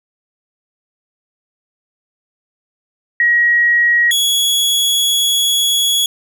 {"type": "tone pair in turn", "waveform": ["sine", "sawtooth"], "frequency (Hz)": [1900, 3358], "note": ["A#6", "G#7"], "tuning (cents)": [33, 18], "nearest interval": "minor seventh", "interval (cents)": 985, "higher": "second", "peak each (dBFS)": [-9, -9], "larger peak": "neither", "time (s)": [[3.2, 4.11], [4.11, 6.06]], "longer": "second", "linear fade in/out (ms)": 2, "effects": []}